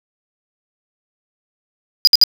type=tone bursts; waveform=triangle; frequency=4908 Hz; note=D#8; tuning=25 cents flat; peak=-3 dBFS; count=3; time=2.05-2.237 s; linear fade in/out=0 ms; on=23 ms; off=59 ms; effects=7-bit